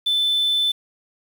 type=tone; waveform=sine; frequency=3520 Hz; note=A7; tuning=in tune; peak=-15 dBFS; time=0.06-0.72 s; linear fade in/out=10 ms; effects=tanh soft clip ceiling -15 dBFS + 7-bit